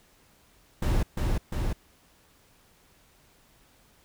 brown noise with echo, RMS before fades -24 dBFS, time 0.82-1.03 s, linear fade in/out 5 ms, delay 350 ms, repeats 2, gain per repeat -2 dB, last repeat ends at 1.73 s, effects pink hiss -61 dBFS RMS until 4.04 s

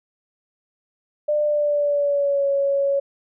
sine tone with pitch glide, 597 to 557 Hz, D5 to C#5, +28 to +8 cents, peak -17 dBFS, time 1.28-3 s, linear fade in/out 10 ms, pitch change -120 cents, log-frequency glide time 1.43-2.47 s, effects none

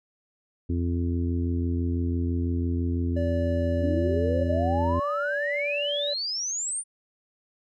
harmonic tone, 86 Hz, F2, 26 cents flat, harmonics 1 / 2 / 3 / 4 / 5, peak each -25 / -38 / -29 / -35 / -42 dBFS, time 0.69-5 s, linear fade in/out 10 ms
triangle tone, 578 Hz, D5, 28 cents flat, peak -26 dBFS, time 3.16-6.14 s, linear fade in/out 10 ms
sine exponential sweep, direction up, 262.1 to 9350 Hz, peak -27 dBFS, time 3.79-6.84 s, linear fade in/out 50 ms
effects none

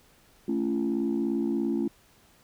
sine chord, A augmented, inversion none, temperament equal with one note detuned, 220 / 277.2 / 340.5 Hz, A3 / C#4 / E#4, 0 / 0 / -44 cents, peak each -28 / -28 / -28 dBFS, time 0.48-1.88 s, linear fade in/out 5 ms, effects tanh soft clip ceiling -19 dBFS + pink hiss -60 dBFS RMS until 2.43 s

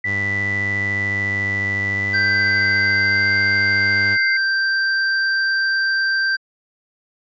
sine tone with pitch glide, 1975.5 to 2088 Hz, B6 to C7, 0 to -4 cents, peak -19 dBFS, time 0.04-4.37 s, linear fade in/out 5 ms, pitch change +96 cents, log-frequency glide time 1.91-3.35 s
sawtooth tone with vibrato, 99.7 Hz, G2, 30 cents sharp, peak -22 dBFS, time 0.04-4.18 s, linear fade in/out 50 ms, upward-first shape sine, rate 14 Hz, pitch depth 22 cents each way
square tone, 1568 Hz, G6, in tune, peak -17 dBFS, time 2.13-6.37 s, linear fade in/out 20 ms
effects resampled to 16000 Hz

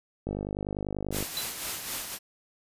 click train, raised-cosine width 2 ms, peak -19 dBFS, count 49, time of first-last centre 0.27-1.226 s, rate 50.2 Hz
white noise with tremolo, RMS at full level -32 dBFS, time 1.11-2.19 s, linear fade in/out 50 ms, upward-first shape sine, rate 3.9 Hz, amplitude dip 50%
square tone with exponential decay, 4000 Hz, B7, 21 cents sharp, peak -27 dBFS, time 1.37-1.51 s, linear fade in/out 1 ms, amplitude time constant 30 ms
effects resampled to 32000 Hz

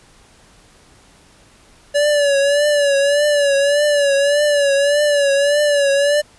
square tone with vibrato, 573 Hz, D5, 43 cents flat, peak -13 dBFS, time 1.94-6.22 s, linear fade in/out 20 ms, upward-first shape triangle, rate 1.7 Hz, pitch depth 68 cents each way, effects pink hiss -49 dBFS RMS until 6.38 s + resampled to 24000 Hz

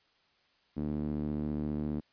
sawtooth tone with band-pass filter, 74.8 Hz, D2, 32 cents sharp, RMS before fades -34 dBFS, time 0.76-2.01 s, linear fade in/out 20 ms, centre 250 Hz, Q 2.4, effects white hiss -69 dBFS RMS until 2.12 s + resampled to 11025 Hz

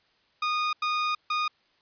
sawtooth tone bursts at uneven times, 1231 Hz, D#6, 19 cents flat, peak -21 dBFS, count 3, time 0.42-0.73 / 0.82-1.15 / 1.3-1.48 s, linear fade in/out 5 ms, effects white hiss -66 dBFS RMS until 1.81 s + resampled to 11025 Hz

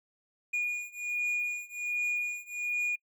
triangle beating tone pair, 2441 / 2442.3 Hz, D#7 / D#7, -34 / -33 cents, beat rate 1.3 Hz, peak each -31 / -32 dBFS, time 0.53-2.96 s, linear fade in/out 10 ms, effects noise-tail reverb RT60 0.1 s tail -26 dB re dry

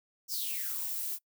violet noise with high-pass filter sweep, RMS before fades -35 dBFS, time 0.28-1.19 s, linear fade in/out 50 ms, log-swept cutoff 5700 to 260 Hz, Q 7.1, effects noise-tail reverb RT60 0.1 s tail -23 dB re dry

